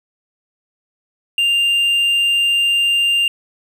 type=tone; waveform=triangle; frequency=2794 Hz; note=F7; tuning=in tune; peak=-11 dBFS; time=1.38-3.28 s; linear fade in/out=2 ms; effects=none